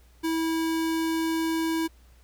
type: tone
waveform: square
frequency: 325.2 Hz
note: E4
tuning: 23 cents flat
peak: -25 dBFS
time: 0.23-1.88 s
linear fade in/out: 20 ms
effects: added 60 Hz sine -53 dBFS peak until 2.23 s + pink hiss -62 dBFS RMS until 2.23 s